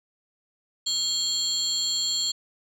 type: tone cluster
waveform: sine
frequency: 3242 / 4221 / 4396 / 7320 Hz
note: G#7 / C8 / C#8 / A#8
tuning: -42 / +14 / -15 / -32 cents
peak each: -28 dBFS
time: 0.86-2.32 s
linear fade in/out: 10 ms
effects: tanh soft clip ceiling -18 dBFS